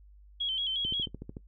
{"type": "tone with vibrato", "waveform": "sine", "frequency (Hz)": 3200, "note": "G7", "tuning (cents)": 35, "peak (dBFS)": -28, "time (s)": [0.4, 1.06], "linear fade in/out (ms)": 10, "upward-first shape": "square", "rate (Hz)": 5.6, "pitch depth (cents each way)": 60}
{"type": "click train", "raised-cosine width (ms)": 3, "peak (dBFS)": -27, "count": 8, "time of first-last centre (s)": [0.85, 1.369], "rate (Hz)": 13.5}
{"effects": ["noise-tail reverb RT60 0.1 s tail -19 dB re dry", "added 50 Hz sine -52 dBFS peak until 1.47 s"]}